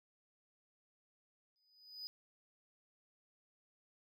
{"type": "tone with exponential growth", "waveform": "triangle", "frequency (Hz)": 4978, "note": "D#8", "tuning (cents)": 0, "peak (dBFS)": -40, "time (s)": [1.56, 2.07], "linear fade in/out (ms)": 0, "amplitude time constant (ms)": 110, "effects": []}